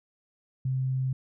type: tone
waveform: sine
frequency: 130.81 Hz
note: C3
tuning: in tune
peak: -25 dBFS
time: 0.65-1.13 s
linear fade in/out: 5 ms
effects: none